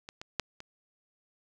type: clicks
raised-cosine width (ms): 0.2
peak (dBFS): -25 / -24 / -11 / -27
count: 4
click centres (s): 0.089 / 0.215 / 0.397 / 0.604
effects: none